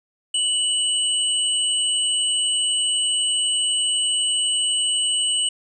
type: tone pair together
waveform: sine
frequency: 2960 / 8372 Hz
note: F#7 / C9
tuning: 0 / 0 cents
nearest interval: octave + tritone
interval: 1800 cents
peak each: -20 / -23 dBFS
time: 0.34-5.49 s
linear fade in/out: 5 ms
effects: none